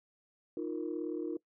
sine chord, Eb suspended second, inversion none, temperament equal, 311.1 / 349.2 / 466.2 Hz, Eb4 / F4 / Bb4, 0 / 0 / 0 cents, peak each -37 / -37 / -40 dBFS, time 0.57-1.37 s, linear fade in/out 2 ms, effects noise-tail reverb RT60 0.1 s tail -21 dB re dry + tanh soft clip ceiling -26 dBFS

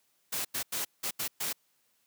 white noise bursts at uneven times, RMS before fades -33 dBFS, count 6, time 0.32-0.45 / 0.54-0.63 / 0.72-0.85 / 1.03-1.11 / 1.19-1.28 / 1.4-1.53 s, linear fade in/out 10 ms, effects white hiss -72 dBFS RMS until 2.06 s + high-pass 100 Hz 12 dB/octave

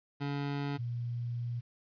25% pulse / sine tone pair in turn, 142.2 / 119.58 Hz, C#3 / A#2, +45 / +45 cents, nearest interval minor third, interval 300 cents, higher first, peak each -29 / -33 dBFS, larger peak first, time 0.2-0.78 / 0.78-1.61 s, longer second, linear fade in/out 20 ms, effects resampled to 11025 Hz + 11-bit

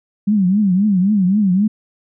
sine tone with vibrato, 196 Hz, G3, in tune, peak -11 dBFS, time 0.27-1.68 s, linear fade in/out 10 ms, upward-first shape triangle, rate 3.8 Hz, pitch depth 190 cents each way, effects none

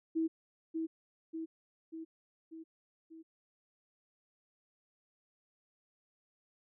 sine tone with echo, 323.8 Hz, E4, 31 cents flat, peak -29 dBFS, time 0.15-0.28 s, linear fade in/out 20 ms, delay 590 ms, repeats 5, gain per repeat -4 dB, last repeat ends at 3.23 s, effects none

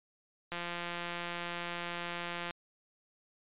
click train, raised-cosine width 0.3 ms, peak -22 dBFS, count 345, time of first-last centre 0.52-2.508 s, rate 173 Hz, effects resampled to 8000 Hz

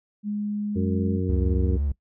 sine tone, 207.7 Hz, G#3, in tune, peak -25 dBFS, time 0.23-1.21 s, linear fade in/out 50 ms
harmonic tone, 92.5 Hz, F#2, in tune, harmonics 1 / 2 / 3 / 4 / 5, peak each -26 / -29 / -31 / -32 / -33 dBFS, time 0.75-1.78 s, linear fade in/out 20 ms
triangle tone with vibrato, 69.7 Hz, C#2, 10 cents sharp, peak -20 dBFS, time 1.29-1.92 s, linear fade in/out 5 ms, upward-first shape square, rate 5.9 Hz, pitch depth 62 cents each way
effects noise-tail reverb RT60 0.1 s tail -21 dB re dry

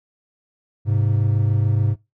triangle tone pair together, 103.82 / 130.81 Hz, G#2 / C3, 0 / 0 cents, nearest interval major third, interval 400 cents, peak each -15 / -20 dBFS, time 0.85-1.96 s, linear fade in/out 50 ms, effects noise-tail reverb RT60 0.2 s tail -19 dB re dry

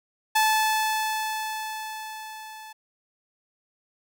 sawtooth tone with level ramp, 870 Hz, A5, 20 cents flat, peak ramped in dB -14 to -37 dBFS, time 0.35-2.73 s, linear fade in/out 10 ms, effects none

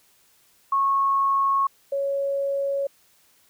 sine tone pair in turn, 1097 / 555.5 Hz, C#6 / C#5, -18 / +4 cents, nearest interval octave, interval 1178 cents, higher first, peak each -18 / -22 dBFS, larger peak first, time 0.72-1.67 / 1.92-2.87 s, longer neither, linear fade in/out 5 ms, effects white hiss -60 dBFS RMS until 3.49 s

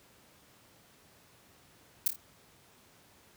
violet noise with echo, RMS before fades -25 dBFS, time 2.06-2.08 s, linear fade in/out 5 ms, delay 27 ms, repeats 3, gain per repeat -7 dB, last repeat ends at 2.161 s, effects pink hiss -61 dBFS RMS until 3.36 s + high-pass 80 Hz 12 dB/octave

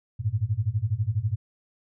sine tone cluster, 92.5 / 104.7 / 116.8 Hz, F#2 / G#2 / A#2, 0 / +15 / +4 cents, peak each -32 / -26 / -28 dBFS, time 0.19-1.36 s, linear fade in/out 20 ms, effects none

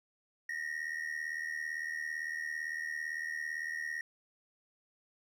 triangle ring-modulated tone, 1872 Hz, A#6, 7 cents sharp, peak -31 dBFS, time 0.49-4.01 s, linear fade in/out 2 ms, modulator 38.9 Hz, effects none

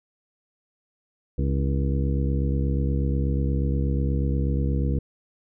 harmonic tone with a mistuned harmonic, 68.3 Hz, C#2, 25 cents flat, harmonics 1 / 2 / 3 / 4 / 5 / 6 / 7, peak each -23 / -26 / -31 / -33 / -36 / -40 / -36 dBFS, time 1.38-4.99 s, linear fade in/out 5 ms, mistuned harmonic 5, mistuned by -55 cents, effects none

